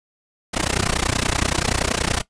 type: noise with amplitude modulation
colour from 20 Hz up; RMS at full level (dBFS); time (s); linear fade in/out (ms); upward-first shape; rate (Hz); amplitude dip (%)
pink; -17; 0.53-2.22; 20; sine; 30.5; 100
effects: noise-tail reverb RT60 0.1 s tail -17 dB re dry + resampled to 22050 Hz